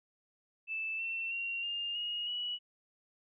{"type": "tone with pitch steps", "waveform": "sine", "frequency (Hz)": [2637, 2694, 2752, 2812, 2872, 2934], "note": ["E7", "E7", "F7", "F7", "F7", "F#7"], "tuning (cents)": [0, 37, -26, 11, 48, -15], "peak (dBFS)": -34, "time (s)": [0.67, 2.59], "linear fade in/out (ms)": 50, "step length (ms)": 320, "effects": []}